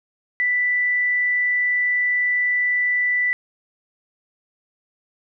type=tone; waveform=sine; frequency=1978 Hz; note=B6; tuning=2 cents sharp; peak=-17 dBFS; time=0.4-3.33 s; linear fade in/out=0 ms; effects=none